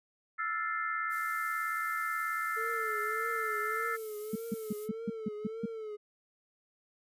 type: chord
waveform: sine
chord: F major seventh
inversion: third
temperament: equal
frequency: 1318.5 / 1396.9 / 1760 / 2093 Hz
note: E6 / F6 / A6 / C7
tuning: 0 / 0 / 0 / 0 cents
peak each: -34 / -40 / -37 / -40 dBFS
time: 0.38-3.97 s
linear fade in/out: 20 ms
type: noise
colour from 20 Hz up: violet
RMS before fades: -47 dBFS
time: 1.09-4.89 s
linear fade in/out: 50 ms
type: tone with vibrato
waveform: triangle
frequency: 440 Hz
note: A4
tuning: in tune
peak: -36 dBFS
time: 2.56-5.97 s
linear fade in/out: 20 ms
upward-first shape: triangle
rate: 1.7 Hz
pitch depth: 95 cents each way
type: tone bursts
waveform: sine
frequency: 210.5 Hz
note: G#3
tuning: 24 cents sharp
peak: -29 dBFS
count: 8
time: 4.33-5.658 s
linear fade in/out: 5 ms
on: 26 ms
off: 160 ms
effects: resampled to 32000 Hz